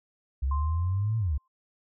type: exponential two-way sweep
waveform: sine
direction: up then down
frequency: 64.4 to 114.9 to 64.4 Hz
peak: -24 dBFS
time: 0.42-1.38 s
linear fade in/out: 10 ms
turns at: 1.18 s
type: tone with exponential decay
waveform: sine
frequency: 1046.5 Hz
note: C6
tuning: in tune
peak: -31 dBFS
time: 0.51-1.48 s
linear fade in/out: 5 ms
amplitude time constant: 210 ms
effects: none